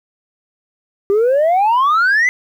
sine exponential sweep, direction up, 390 to 2060 Hz, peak -8 dBFS, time 1.1-2.29 s, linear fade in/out 0 ms, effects tanh soft clip ceiling -9 dBFS + 8-bit

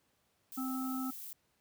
violet noise, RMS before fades -46 dBFS, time 0.52-1.33 s, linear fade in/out 0 ms
harmonic tone, 260.7 Hz, C4, 6 cents flat, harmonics 1 / 3 / 5, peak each -35 / -48 / -43 dBFS, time 0.57-1.11 s, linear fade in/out 10 ms
effects pink hiss -75 dBFS RMS until 1.6 s + high-pass 80 Hz 12 dB/octave

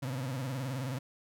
35% pulse tone with vibrato, 130.81 Hz, C3, in tune, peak -32 dBFS, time 0.02-0.99 s, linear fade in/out 10 ms, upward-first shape sine, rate 19 Hz, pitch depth 130 cents each way, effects none

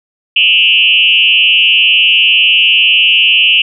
sine tone with frequency modulation, 2794 Hz, F7, in tune, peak -5 dBFS, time 0.36-3.62 s, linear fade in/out 5 ms, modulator 186 Hz, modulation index 1.4, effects none

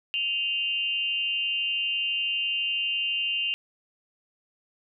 sine tone with amplitude modulation, 2794 Hz, F7, in tune, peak -21 dBFS, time 0.14-3.54 s, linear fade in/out 0 ms, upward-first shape sine, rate 268 Hz, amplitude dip 80%, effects none

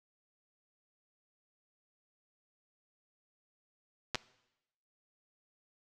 clicks, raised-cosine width 0.2 ms, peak -14 / -15 dBFS, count 2, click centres 4.147 / 4.155 s, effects noise-tail reverb RT60 0.9 s tail -20 dB re dry

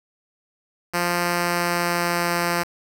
5% pulse tone with pitch glide, 174.61 to 172.9 Hz, F3 to F3, 0 to -17 cents, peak -9 dBFS, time 0.93-2.64 s, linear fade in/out 20 ms, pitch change -17 cents, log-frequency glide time 1.18-2.31 s, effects 7-bit

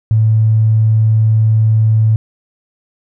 triangle tone with tanh clipping, 110 Hz, A2, in tune, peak -7 dBFS, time 0.11-2.16 s, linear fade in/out 0 ms, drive 3 dB, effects none

